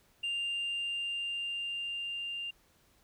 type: tone with level ramp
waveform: sine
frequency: 2794 Hz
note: F7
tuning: in tune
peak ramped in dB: -29 to -35 dBFS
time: 0.23-2.51 s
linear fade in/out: 10 ms
effects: tanh soft clip ceiling -30 dBFS + pink hiss -67 dBFS RMS until 3.03 s